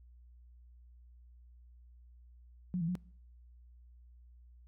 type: tone with pitch steps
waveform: sine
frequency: 180.9 / 164.6 / 180.2 Hz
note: F#3 / E3 / F#3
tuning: -39 / -2 / -45 cents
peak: -31 dBFS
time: 2.74-2.953 s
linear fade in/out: 0 ms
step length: 71 ms
effects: noise-tail reverb RT60 0.7 s tail -25 dB re dry + added 60 Hz sine -55 dBFS peak until 4.67 s